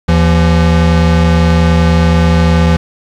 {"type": "tone pair together", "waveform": "square", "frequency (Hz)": [79.71, 168.9], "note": ["D#2", "E3"], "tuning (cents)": [42, 42], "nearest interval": "octave + minor second", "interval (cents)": 1300, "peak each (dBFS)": -10, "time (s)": [0.08, 2.77], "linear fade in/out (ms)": 10, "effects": ["low-pass 5000 Hz 12 dB/octave", "7-bit"]}